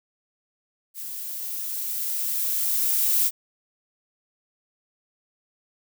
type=noise with level ramp; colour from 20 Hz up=violet; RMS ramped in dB=-35 to -20 dBFS; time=0.94-3.31 s; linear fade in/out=50 ms; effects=none